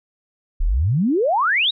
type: exponential sweep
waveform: sine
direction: up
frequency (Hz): 30.61 to 3951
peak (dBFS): -15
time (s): 0.6-1.71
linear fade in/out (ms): 10
effects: none